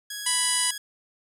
10% pulse tone, 1663 Hz, G#6, 2 cents sharp, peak -24 dBFS, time 0.1-0.78 s, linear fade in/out 5 ms
harmonic tone, 987.8 Hz, B5, in tune, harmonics 1 / 2 / 3 / 4 / 5 / 6 / 7 / 8 / 9 / 10, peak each -35 / -33 / -31 / -35 / -30 / -38 / -35 / -37 / -28 / -27 dBFS, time 0.26-0.71 s, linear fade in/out 5 ms
effects none

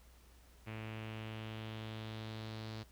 sawtooth tone with low-pass filter sweep, 110 Hz, A2, in tune, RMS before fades -45 dBFS, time 0.66-2.84 s, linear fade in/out 20 ms, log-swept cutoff 2500 to 4400 Hz, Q 3.1, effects added 60 Hz sine -60 dBFS peak until 2.91 s + pink hiss -66 dBFS RMS until 2.91 s

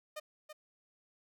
sawtooth tone with echo, 610 Hz, D#5, 34 cents flat, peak -36 dBFS, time 0.16-0.2 s, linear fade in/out 10 ms, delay 330 ms, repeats 1, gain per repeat -7 dB, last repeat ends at 0.53 s, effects none

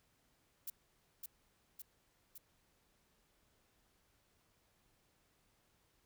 violet noise with echo, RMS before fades -43 dBFS, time 0.67-0.7 s, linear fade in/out 5 ms, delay 560 ms, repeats 3, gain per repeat -3 dB, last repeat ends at 2.38 s, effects pink hiss -75 dBFS RMS until 6.05 s

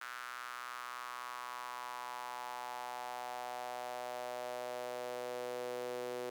sawtooth tone with high-pass filter sweep, 123.47 Hz, B2, in tune, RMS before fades -43 dBFS, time 0.01-6.3 s, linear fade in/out 5 ms, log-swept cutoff 1400 to 440 Hz, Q 3.9, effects none

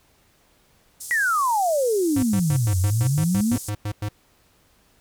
white band-pass noise, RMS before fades -36 dBFS, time 1-3.7 s, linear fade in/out 10 ms, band 5900 to 11000 Hz, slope 24 dB/octave
sine exponential two-way sweep, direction down then up, 1975.5 to 88.2 to 252.8 Hz, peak -18 dBFS, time 1.11-3.56 s, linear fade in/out 0 ms, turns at 2.79 s
square tone bursts, 104.3 Hz, G#2, 8 cents sharp, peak -25 dBFS, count 12, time 2.16-4.088 s, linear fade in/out 5 ms, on 69 ms, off 100 ms
effects pink hiss -60 dBFS RMS until 5 s

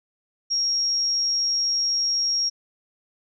sine tone, 5588 Hz, F8, in tune, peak -20 dBFS, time 0.5-2.5 s, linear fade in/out 20 ms, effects none

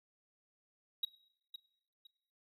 triangle tone with echo, 3827 Hz, A#7, 45 cents sharp, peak -29 dBFS, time 1.03-1.05 s, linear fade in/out 5 ms, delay 510 ms, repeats 2, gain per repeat -12 dB, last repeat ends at 2.07 s, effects noise-tail reverb RT60 0.7 s tail -19 dB re dry

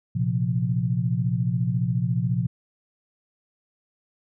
sine chord, Bb suspended second, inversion none, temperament equal, 116.54 / 130.81 / 174.61 Hz, Bb2 / C3 / F3, 0 / 0 / 0 cents, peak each -25 / -25 / -26 dBFS, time 0.15-2.47 s, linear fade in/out 10 ms, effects none

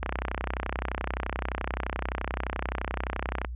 click train, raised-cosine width 0.5 ms, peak -14 dBFS, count 109, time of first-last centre 0.03-3.448 s, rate 31.6 Hz, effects added 60 Hz sine -33 dBFS peak until 3.55 s + resampled to 8000 Hz

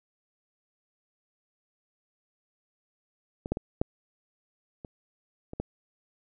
clicks, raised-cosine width 2 ms, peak -21 / -13 / -19 / -11 / -27 / -25 / -17 dBFS, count 7, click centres 3.459 / 3.52 / 3.571 / 3.815 / 4.848 / 5.534 / 5.6 s, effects none

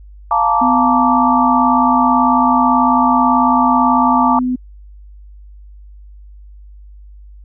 sine chord, Bb major seventh, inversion second, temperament just, 699.2 / 874.1 / 932.3 / 1165.4 Hz, F5 / A5 / Bb5 / D6, +2 / -12 / 0 / -14 cents, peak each -19 / -15 / -17 / -15 dBFS, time 0.31-4.39 s, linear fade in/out 2 ms
sine tone, 251.7 Hz, B3, 33 cents sharp, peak -14 dBFS, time 0.61-4.56 s, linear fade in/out 10 ms
effects added 50 Hz sine -35 dBFS peak until 7.44 s

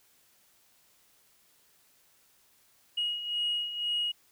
sine beating tone pair, 2887 / 2889 Hz, F#7 / F#7, -43 / -42 cents, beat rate 2 Hz, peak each -35 / -29 dBFS, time 2.97-4.12 s, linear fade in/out 10 ms, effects tanh soft clip ceiling -23 dBFS + white hiss -65 dBFS RMS until 4.31 s

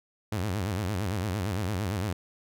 sawtooth tone with vibrato, 98 Hz, G2, in tune, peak -24 dBFS, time 0.32-2.13 s, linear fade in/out 5 ms, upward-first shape sine, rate 8.8 Hz, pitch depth 200 cents each way, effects none

